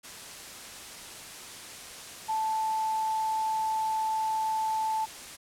sine tone in noise, 877 Hz, A5, 6 cents flat, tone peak -26 dBFS, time 2.28-5.06 s, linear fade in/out 20 ms, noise white, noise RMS -43 dBFS, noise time 0.03-5.37 s, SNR +14 dB, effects low-pass 10000 Hz 12 dB/octave

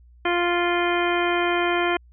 harmonic tone with a mistuned harmonic, 349.2 Hz, F4, in tune, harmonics 1 / 2 / 3 / 4 / 5 / 6 / 7 / 9, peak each -23 / -26 / -28 / -29 / -30 / -31 / -31 / -33 dBFS, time 0.25-1.97 s, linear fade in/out 5 ms, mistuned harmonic 9, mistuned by -16 cents, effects added 60 Hz sine -48 dBFS peak until 2.12 s

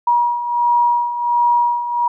sine beating tone pair, 956 / 957.4 Hz, A#5 / A#5, +43 / +46 cents, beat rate 1.4 Hz, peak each -20 / -14 dBFS, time 0.07-2.08 s, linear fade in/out 5 ms, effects none

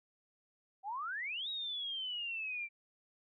sine exponential two-way sweep, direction up then down, 749 to 3837 to 2332 Hz, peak -37 dBFS, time 0.83-2.69 s, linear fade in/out 50 ms, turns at 1.49 s, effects none

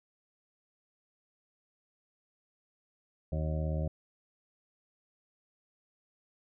harmonic tone with a mistuned harmonic, 77.78 Hz, D#2, in tune, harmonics 1 / 2 / 3 / 4 / 5 / 7 / 8 / 9, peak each -32 / -34 / -46 / -46 / -48 / -42 / -43 / -53 dBFS, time 3.32-3.88 s, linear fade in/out 5 ms, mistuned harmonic 9, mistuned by +52 cents, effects none

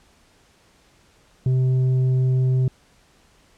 sine tone with tanh clipping, 129 Hz, C3, 24 cents flat, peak -17 dBFS, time 1.46-2.68 s, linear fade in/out 2 ms, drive 5 dB, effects pink hiss -57 dBFS RMS until 3.57 s + low-pass 9000 Hz 12 dB/octave

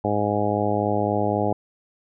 harmonic tone, 103.8 Hz, G#2, in tune, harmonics 1 / 2 / 3 / 4 / 5 / 6 / 7 / 8, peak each -28 / -28 / -28 / -28 / -28 / -28 / -28 / -28 dBFS, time 0.04-1.53 s, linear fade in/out 5 ms, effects none

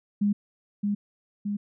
sine tone with echo, 204.5 Hz, G#3, 26 cents flat, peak -20 dBFS, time 0.21-0.33 s, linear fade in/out 10 ms, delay 620 ms, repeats 2, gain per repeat -3 dB, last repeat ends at 1.57 s, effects none

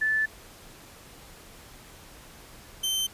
sine / sawtooth tone pair in turn, 1749 / 3098 Hz, A6 / G7, -11 / -21 cents, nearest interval minor seventh, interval 990 cents, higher second, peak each -22 dBFS, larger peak neither, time 0.01-0.26 / 2.83-3.07 s, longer first, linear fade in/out 10 ms, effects pink hiss -49 dBFS RMS until 3.13 s + resampled to 32000 Hz

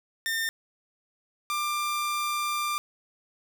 sawtooth tone pair in turn, 1811 / 1189.4 Hz, A6 / D6, +49 / +22 cents, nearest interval perfect fifth, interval 727 cents, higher first, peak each -23 dBFS, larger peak neither, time 0.26-0.49 / 1.5-2.78 s, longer second, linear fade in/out 0 ms, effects none

